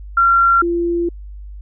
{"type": "tone pair in turn", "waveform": "sine", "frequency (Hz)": [1372, 343], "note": ["F6", "F4"], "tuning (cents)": [-31, -31], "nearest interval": "2 octaves", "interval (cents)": 2400, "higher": "first", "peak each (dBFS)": [-9, -15], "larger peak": "first", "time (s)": [[0.17, 0.62], [0.62, 1.09]], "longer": "second", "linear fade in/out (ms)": 5, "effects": ["added 50 Hz sine -30 dBFS peak until 1.61 s"]}